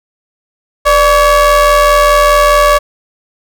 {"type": "ring-modulated tone", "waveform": "square", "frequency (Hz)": 274.2, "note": "C#4", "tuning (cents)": -19, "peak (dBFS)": -3, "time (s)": [0.85, 2.79], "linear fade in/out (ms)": 20, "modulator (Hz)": 865, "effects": []}